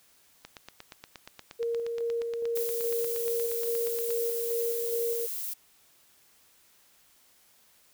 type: click train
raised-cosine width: 0.2 ms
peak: -25 dBFS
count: 32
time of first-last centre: 0.45-4.106 s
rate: 8.48 Hz
type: tone with tremolo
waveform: sine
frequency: 466.2 Hz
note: A#4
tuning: in tune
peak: -27 dBFS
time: 1.59-5.27 s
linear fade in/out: 20 ms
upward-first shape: square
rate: 2.4 Hz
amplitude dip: 30%
type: noise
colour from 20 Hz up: violet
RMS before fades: -35 dBFS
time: 2.55-5.54 s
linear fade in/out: 10 ms
effects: white hiss -62 dBFS RMS until 7.93 s